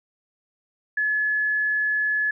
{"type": "tone", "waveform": "sine", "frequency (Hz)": 1709, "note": "G#6", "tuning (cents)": 49, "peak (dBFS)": -20, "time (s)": [0.97, 2.31], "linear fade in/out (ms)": 5, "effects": []}